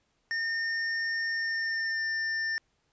square tone with pitch glide, 1822 to 1800 Hz, A#6 to A6, -40 to +39 cents, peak -29 dBFS, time 0.31-2.58 s, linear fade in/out 0 ms, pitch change -21 cents, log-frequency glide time 1.29-2.02 s, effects pink hiss -73 dBFS RMS until 2.92 s + resampled to 16000 Hz

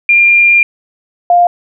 sine tone pair in turn, 2397 / 702 Hz, D7 / F5, +35 / +9 cents, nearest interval octave + major sixth, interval 2126 cents, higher first, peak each -4 dBFS, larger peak neither, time 0.09-0.63 / 1.3-1.47 s, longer first, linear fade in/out 2 ms, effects none

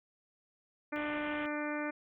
harmonic tone, 297.6 Hz, D4, 23 cents sharp, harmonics 1 / 2 / 3 / 4 / 5 / 6 / 7 / 8, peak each -37 / -40 / -45 / -45 / -43 / -45 / -46 / -47 dBFS, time 0.92-1.91 s, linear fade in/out 10 ms
white low-pass noise, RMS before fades -47 dBFS, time 0.96-1.46 s, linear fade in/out 0 ms, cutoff 3300 Hz, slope 96 dB/octave
effects none

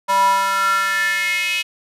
square tone with high-pass filter sweep, 195.4 Hz, G3, 5 cents flat, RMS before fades -18 dBFS, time 0.08-1.63 s, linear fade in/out 20 ms, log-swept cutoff 860 to 2700 Hz, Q 6.1, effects resampled to 32000 Hz

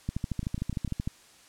two click trains, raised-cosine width 5 ms, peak -23 / -17 dBFS, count 4 / 14, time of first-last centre 0.43-0.877 / 0.09-1.075 s, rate 6.71 / 13.2 Hz, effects white hiss -56 dBFS RMS until 1.48 s + low-pass 9000 Hz 12 dB/octave

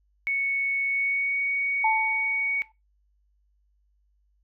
sine tone with pitch glide, 2216 to 2237 Hz, C#7 to C#7, -1 to +15 cents, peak -23 dBFS, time 0.27-2.62 s, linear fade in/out 0 ms, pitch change +16 cents, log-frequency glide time 0.87-1.38 s
sine tone with exponential decay, 880 Hz, A5, in tune, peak -19 dBFS, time 1.84-2.72 s, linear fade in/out 5 ms, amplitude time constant 190 ms
effects noise-tail reverb RT60 0.2 s tail -17 dB re dry + added 50 Hz sine -64 dBFS peak until 4.43 s

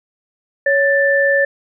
sine tone pair together, 557 / 1767.2 Hz, C#5 / A6, +8 / +7 cents, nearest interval octave + minor sixth, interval 1999 cents, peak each -14 dBFS, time 0.66-1.45 s, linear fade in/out 5 ms, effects none

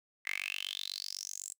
10% pulse tone with high-pass filter sweep, 48 Hz, G1, 36 cents flat, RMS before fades -40 dBFS, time 0.25-1.54 s, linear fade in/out 20 ms, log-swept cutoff 2000 to 8000 Hz, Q 8.5, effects noise-tail reverb RT60 0.1 s tail -24 dB re dry

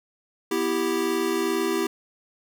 square chord, E minor, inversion second, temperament equal, 246.9 / 329.6 / 392 Hz, B3 / E4 / G4, 0 / 0 / 0 cents, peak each -32 / -27 / -26 dBFS, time 0.51-1.87 s, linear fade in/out 5 ms, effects none

